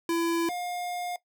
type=tone pair in turn; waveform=square; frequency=335.6 / 711.1 Hz; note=E4 / F5; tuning=+31 / +31 cents; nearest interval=octave + minor second; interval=1300 cents; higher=second; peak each=-25 / -32 dBFS; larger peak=first; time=0.09-0.49 / 0.49-1.16 s; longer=second; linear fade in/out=2 ms; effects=noise-tail reverb RT60 0.1 s tail -17 dB re dry